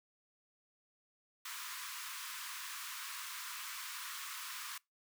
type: high-pass noise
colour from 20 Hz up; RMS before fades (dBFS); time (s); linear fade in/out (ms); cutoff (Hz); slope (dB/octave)
pink; -45; 1.45-4.78; 5; 980; 96
effects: noise-tail reverb RT60 0.2 s tail -24 dB re dry